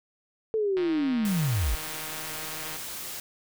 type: linear sweep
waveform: sine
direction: down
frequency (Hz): 448.2 to 43.46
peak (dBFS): -23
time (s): 0.54-1.75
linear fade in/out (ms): 0
type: click train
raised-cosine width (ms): 0.3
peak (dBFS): -23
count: 312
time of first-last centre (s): 0.77-2.764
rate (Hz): 156
type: noise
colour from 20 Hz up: white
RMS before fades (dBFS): -37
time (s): 1.25-3.2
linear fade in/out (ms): 2
effects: none